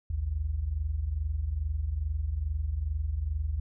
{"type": "tone pair together", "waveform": "sine", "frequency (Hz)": [55.41, 77.78], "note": ["A1", "D#2"], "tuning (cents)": [13, 0], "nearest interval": "tritone", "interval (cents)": 587, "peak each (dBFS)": [-33, -29], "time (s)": [0.1, 3.6], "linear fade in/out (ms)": 5, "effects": []}